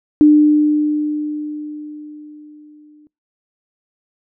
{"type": "tone with exponential decay", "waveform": "sine", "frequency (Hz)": 300, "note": "D4", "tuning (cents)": 37, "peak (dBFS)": -4, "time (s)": [0.21, 3.07], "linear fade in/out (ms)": 0, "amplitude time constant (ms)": 620, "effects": ["noise-tail reverb RT60 0.2 s tail -25 dB re dry"]}